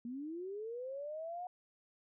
sine linear sweep, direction up, 230 to 732 Hz, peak -40 dBFS, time 0.05-1.47 s, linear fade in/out 2 ms, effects none

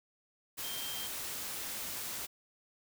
sine tone in noise, 3167 Hz, G7, 17 cents sharp, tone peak -42 dBFS, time 0.63-1.08 s, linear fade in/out 20 ms, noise white, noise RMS -40 dBFS, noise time 0.57-2.27 s, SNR -5 dB, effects none

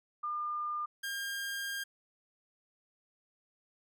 sine / sawtooth tone pair in turn, 1205 / 1608.5 Hz, D6 / G6, +44 / +44 cents, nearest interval perfect fourth, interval 500 cents, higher second, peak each -33 / -32 dBFS, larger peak second, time 0.23-0.86 / 1.03-1.84 s, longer second, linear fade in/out 10 ms, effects none

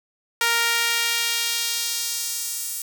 sawtooth tone with high-pass filter sweep, 466.2 Hz, A#4, in tune, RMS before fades -24 dBFS, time 0.41-2.82 s, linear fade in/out 2 ms, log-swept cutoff 1400 to 9100 Hz, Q 0.98, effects none

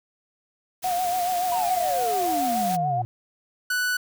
white noise, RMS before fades -34 dBFS, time 0.82-2.77 s, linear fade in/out 20 ms
sine tone with vibrato, 720 Hz, F#5, 47 cents flat, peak -22 dBFS, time 0.84-3.02 s, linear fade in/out 5 ms, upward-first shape sine, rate 7 Hz, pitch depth 54 cents each way
triangle exponential sweep, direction down, 987.8 to 113.3 Hz, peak -26 dBFS, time 1.52-3.05 s, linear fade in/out 0 ms
45% pulse tone, 1484 Hz, F#6, 5 cents sharp, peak -22 dBFS, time 3.7-3.97 s, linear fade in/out 5 ms
effects none

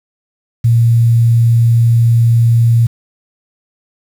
sine tone with quantisation, 116.54 Hz, A#2, in tune, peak -6 dBFS, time 0.64-2.87 s, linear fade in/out 10 ms, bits 6, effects none

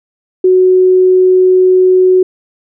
sine tone, 370 Hz, F#4, in tune, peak -4 dBFS, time 0.44-2.23 s, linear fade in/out 5 ms, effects none

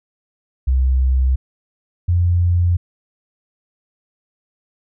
sine tone pair in turn, 64.8 / 87.62 Hz, C2 / F2, -16 / +6 cents, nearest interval perfect fourth, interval 522 cents, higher second, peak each -12 dBFS, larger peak neither, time 0.67-1.36 / 2.08-2.77 s, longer neither, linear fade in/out 10 ms, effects none

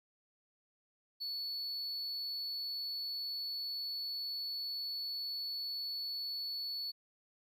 triangle tone, 4429 Hz, C#8, 2 cents flat, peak -36 dBFS, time 1.2-6.92 s, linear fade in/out 20 ms, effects 13-bit

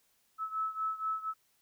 sine beating tone pair, 1300 / 1304.2 Hz, E6 / E6, -24 / -19 cents, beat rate 4.2 Hz, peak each -34 / -37 dBFS, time 0.38-1.34 s, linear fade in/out 50 ms, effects white hiss -72 dBFS RMS until 1.61 s

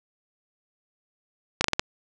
slowing click train, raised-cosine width 0.2 ms, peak -4 dBFS, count 5, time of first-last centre 1.61-1.795 s, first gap 33 ms, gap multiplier 1.23, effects resampled to 24000 Hz + 7-bit

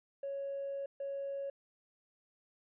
triangle tone bursts at uneven times, 554.4 Hz, C#5, in tune, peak -33 dBFS, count 2, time 0.23-0.86 / 1-1.5 s, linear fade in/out 5 ms, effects tanh soft clip ceiling -34 dBFS + resampled to 8000 Hz

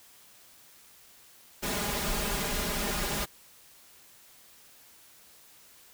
pink noise with comb filter, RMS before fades -31 dBFS, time 1.62-3.26 s, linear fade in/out 20 ms, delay 4.9 ms, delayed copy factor +0.9, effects white hiss -56 dBFS RMS until 5.93 s

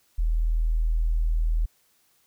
sine tone, 40.35 Hz, E1, 36 cents flat, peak -20 dBFS, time 0.18-1.66 s, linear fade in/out 10 ms, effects white hiss -65 dBFS RMS until 2.26 s

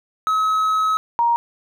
triangle / sine tone pair in turn, 1282 / 939.8 Hz, E6 / A#5, -49 / +14 cents, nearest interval perfect fourth, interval 537 cents, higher first, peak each -14 dBFS, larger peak neither, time 0.27-0.97 / 1.19-1.36 s, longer first, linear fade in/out 0 ms, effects none

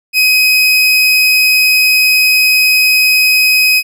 30% pulse tone, 2522 Hz, D#7, 23 cents sharp, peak -4 dBFS, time 0.13-3.83 s, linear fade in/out 50 ms, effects none

